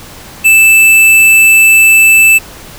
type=tone with hard clipping; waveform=sine; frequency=2640 Hz; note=E7; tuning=2 cents sharp; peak=-3 dBFS; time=0.44-2.39 s; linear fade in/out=20 ms; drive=15 dB; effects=pink hiss -31 dBFS RMS until 2.78 s